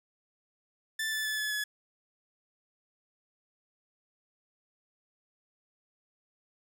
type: tone with pitch steps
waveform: sawtooth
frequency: 1764 / 1747.8 / 1731.7 / 1715.8 / 1700 Hz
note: A6 / A6 / A6 / A6 / G#6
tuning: +4 / -12 / -28 / -44 / +40 cents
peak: -27 dBFS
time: 0.99-1.64 s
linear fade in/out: 5 ms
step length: 130 ms
effects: none